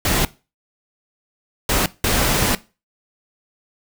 pink noise bursts at uneven times, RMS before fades -18 dBFS, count 3, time 0.05-0.25 / 1.69-1.86 / 2.04-2.55 s, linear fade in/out 2 ms, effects noise-tail reverb RT60 0.3 s tail -19 dB re dry

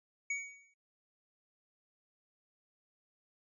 square tone with exponential decay, 2248 Hz, C#7, 24 cents sharp, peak -32 dBFS, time 0.3-0.74 s, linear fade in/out 5 ms, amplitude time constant 95 ms, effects noise-tail reverb RT60 0.2 s tail -25 dB re dry + resampled to 22050 Hz

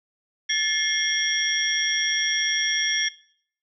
sine tone cluster, 1751 / 2130 / 3243 / 3400 / 5610 Hz, A6 / C7 / G#7 / G#7 / F8, -9 / +30 / -42 / +40 / +7 cents, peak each -27 / -27 / -27 / -29 / -27 dBFS, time 0.49-3.09 s, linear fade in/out 10 ms, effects noise-tail reverb RT60 0.6 s tail -20 dB re dry

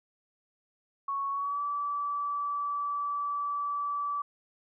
sine tone with pitch glide, 1108.7 to 1155.1 Hz, C#6 to D6, 0 to -29 cents, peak -29 dBFS, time 1.08-4.22 s, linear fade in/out 5 ms, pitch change +71 cents, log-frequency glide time 1.31-1.61 s, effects none

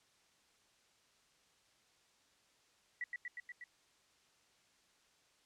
sine tone with echo, 1952 Hz, B6, 21 cents flat, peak -37 dBFS, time 3.01-3.04 s, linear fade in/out 2 ms, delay 120 ms, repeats 5, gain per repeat -2 dB, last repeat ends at 3.64 s, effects white hiss -71 dBFS RMS until 5.45 s + low-pass 7000 Hz 12 dB/octave

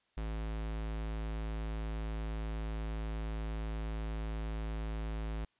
square tone, 54.2 Hz, A1, 25 cents flat, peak -36 dBFS, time 0.17-5.45 s, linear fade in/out 5 ms, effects white hiss -75 dBFS RMS until 5.59 s + resampled to 8000 Hz

